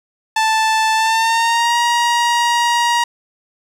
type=tone with pitch glide; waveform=sawtooth; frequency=880 to 948.6 Hz; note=A5 to A#5; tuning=0 to +30 cents; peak=-9 dBFS; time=0.36-3.04 s; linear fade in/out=5 ms; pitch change=+130 cents; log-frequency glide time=0.94-1.77 s; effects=low-pass 8000 Hz 12 dB/octave + 7-bit